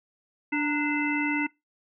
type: harmonic tone with a mistuned harmonic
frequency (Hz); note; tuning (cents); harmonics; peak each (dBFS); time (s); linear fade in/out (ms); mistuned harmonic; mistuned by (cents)
293.7; D4; 0; 1 / 3 / 5 / 7 / 9; -26 / -34 / -35 / -29 / -34; 0.52-1.47; 10; 3; +69
effects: noise-tail reverb RT60 0.2 s tail -22 dB re dry